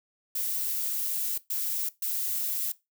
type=noise bursts at uneven times; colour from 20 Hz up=violet; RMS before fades=-30 dBFS; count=3; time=0.35-1.38 / 1.5-1.89 / 2.02-2.72 s; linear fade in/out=5 ms; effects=noise-tail reverb RT60 0.2 s tail -18 dB re dry